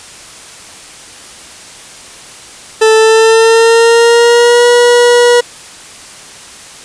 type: tone with pitch glide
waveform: 40% pulse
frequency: 440 to 482.6 Hz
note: A4 to B4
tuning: 0 to -40 cents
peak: -3 dBFS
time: 2.81-5.41 s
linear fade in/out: 10 ms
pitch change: +160 cents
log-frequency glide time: 2.95-4.67 s
effects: white hiss -32 dBFS RMS until 6.84 s + resampled to 22050 Hz